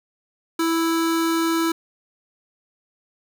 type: tone pair together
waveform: square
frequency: 329.6 / 1318.5 Hz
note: E4 / E6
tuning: 0 / 0 cents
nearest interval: 2 octaves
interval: 2400 cents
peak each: -20 / -28 dBFS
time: 0.59-1.72 s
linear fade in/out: 5 ms
effects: none